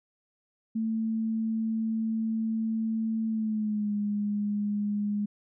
sine tone with pitch glide, 222.6 to 206.5 Hz, A3 to G#3, +20 to -10 cents, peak -26 dBFS, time 0.75-5.26 s, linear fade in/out 10 ms, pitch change -130 cents, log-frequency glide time 3.27-3.93 s, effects none

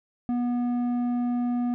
square tone with low-pass filter, 243.1 Hz, B3, 27 cents flat, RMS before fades -26 dBFS, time 0.29-1.74 s, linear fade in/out 0 ms, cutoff 650 Hz, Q 0.74, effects none

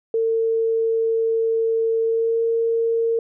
sine tone with pitch glide, 452 to 458 Hz, A4 to A#4, +47 to -31 cents, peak -17 dBFS, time 0.14-3.19 s, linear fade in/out 2 ms, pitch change +22 cents, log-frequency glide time 2.02-2.42 s, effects none

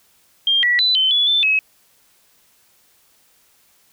sine tone with pitch steps, 3200 / 1943 / 3996 / 3068 / 3418 / 3534 / 2563 Hz, G7 / B6 / B7 / G7 / G#7 / A7 / E7, +35 / -29 / +20 / -38 / +49 / +7 / -49 cents, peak -13 dBFS, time 0.47-1.59 s, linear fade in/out 2 ms, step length 160 ms, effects white hiss -57 dBFS RMS until 3.92 s

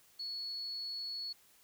sine tone, 4386 Hz, C#8, 19 cents flat, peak -38 dBFS, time 0.19-1.33 s, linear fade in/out 10 ms, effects white hiss -65 dBFS RMS until 1.63 s

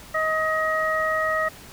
harmonic tone, 631 Hz, D#5, 24 cents sharp, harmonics 1 / 2 / 3, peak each -25 / -25 / -25 dBFS, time 0.14-1.49 s, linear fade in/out 10 ms, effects pink hiss -44 dBFS RMS until 1.72 s

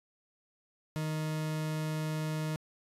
40% pulse tone, 155.56 Hz, D#3, in tune, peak -31 dBFS, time 0.96-2.56 s, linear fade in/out 0 ms, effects resampled to 32000 Hz

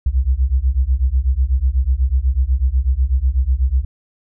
sine beating tone pair, 60.9 / 69 Hz, B1 / C#2, -24 / -7 cents, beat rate 8.1 Hz, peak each -16 dBFS, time 0.06-3.85 s, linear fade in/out 5 ms, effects none

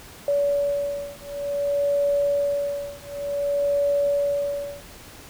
sine beating tone pair, 570 / 570.55 Hz, C#5 / C#5, +48 / +50 cents, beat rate 0.55 Hz, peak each -24 dBFS, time 0.28-4.84 s, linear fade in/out 2 ms, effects pink hiss -44 dBFS RMS until 5.29 s

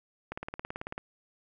click train, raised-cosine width 0.5 ms, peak -21 dBFS, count 13, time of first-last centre 0.32-0.979 s, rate 18.2 Hz, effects none

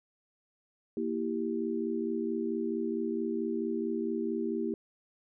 sine chord, E diminished, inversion second, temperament equal with one note detuned, 233.1 / 327.5 / 392 Hz, Bb3 / E4 / G4, 0 / -11 / 0 cents, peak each -34 dBFS, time 0.97-4.74 s, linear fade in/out 2 ms, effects none

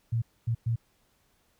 sine tone bursts at uneven times, 115.4 Hz, A#2, 17 cents flat, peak -24 dBFS, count 3, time 0.12-0.22 / 0.47-0.55 / 0.66-0.76 s, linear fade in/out 10 ms, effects pink hiss -69 dBFS RMS until 1.59 s

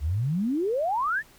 sine exponential sweep, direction up, 66.4 to 1864.7 Hz, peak -23 dBFS, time 0-1.23 s, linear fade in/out 50 ms, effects pink hiss -55 dBFS RMS until 1.38 s

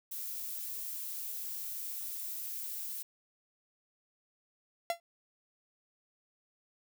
violet noise, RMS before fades -40 dBFS, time 0.11-3.03 s, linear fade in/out 10 ms
45% pulse tone with exponential decay, 682 Hz, F5, 41 cents flat, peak -26 dBFS, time 4.9-5 s, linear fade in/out 1 ms, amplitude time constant 20 ms
effects none

